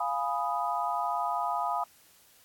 sine chord, F half-diminished seventh, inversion none, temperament equal, 698.5 / 830.6 / 987.8 / 1244.5 Hz, F5 / Ab5 / Cb6 / Eb6, 0 / 0 / 0 / 0 cents, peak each -33 dBFS, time 0-1.84 s, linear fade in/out 5 ms, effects white hiss -60 dBFS RMS until 2.44 s + AAC 64 kbps

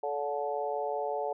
harmonic tone with a mistuned harmonic, 144.8 Hz, D3, 24 cents flat, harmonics 3 / 4 / 5 / 6, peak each -35 / -35 / -35 / -37 dBFS, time 0.03-1.33 s, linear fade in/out 5 ms, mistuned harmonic 4, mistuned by -17 cents, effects none

